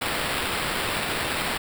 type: noise with sample-and-hold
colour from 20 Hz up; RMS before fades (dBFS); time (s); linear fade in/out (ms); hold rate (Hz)
white; -27; 0.01-1.58; 10; 6300
effects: none